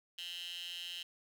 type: tone with high-pass filter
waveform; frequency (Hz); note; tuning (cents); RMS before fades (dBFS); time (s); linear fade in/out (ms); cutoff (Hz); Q
15% pulse; 174.61; F3; 0; -44; 0.18-1.03; 5; 3100; 7.4
effects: none